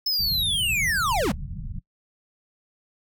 square linear sweep, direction down, 5274 to 143.7 Hz, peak -22 dBFS, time 0.06-1.32 s, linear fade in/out 5 ms
pink low-pass noise, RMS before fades -33 dBFS, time 0.19-1.8 s, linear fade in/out 10 ms, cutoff 190 Hz, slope 48 dB/octave
effects noise-tail reverb RT60 0.1 s tail -23 dB re dry

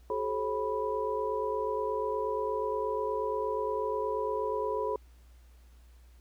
sine tone cluster, 379 / 427.4 / 538 / 985 Hz, F#4 / G#4 / C5 / B5, +42 / +50 / +48 / -5 cents, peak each -38 / -32 / -36 / -34 dBFS, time 0.1-4.96 s, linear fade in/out 2 ms, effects added 60 Hz sine -53 dBFS peak until 6.2 s + pink hiss -67 dBFS RMS until 6.2 s

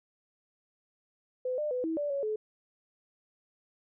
sine tone with pitch steps, 507 / 600 / 501 / 323.6 / 583 / 558 / 429.9 Hz, B4 / D5 / B4 / E4 / D5 / C#5 / A4, +45 / +37 / +25 / -32 / -13 / +11 / -40 cents, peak -29 dBFS, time 1.45-2.36 s, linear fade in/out 5 ms, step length 130 ms, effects none

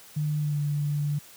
sine tone with pitch glide, 150.4 to 146.37 Hz, D3 to D3, +42 to -5 cents, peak -24 dBFS, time 0.16-1.19 s, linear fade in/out 10 ms, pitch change -47 cents, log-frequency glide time 0.38-0.58 s, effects white hiss -50 dBFS RMS until 1.36 s + high-pass 60 Hz 12 dB/octave

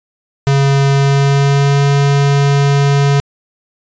square tone with pitch glide, 138.59 to 140.85 Hz, C#3 to C#3, 0 to +28 cents, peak -9 dBFS, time 0.47-3.2 s, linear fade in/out 0 ms, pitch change +28 cents, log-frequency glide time 0.88-1.83 s, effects resampled to 16000 Hz

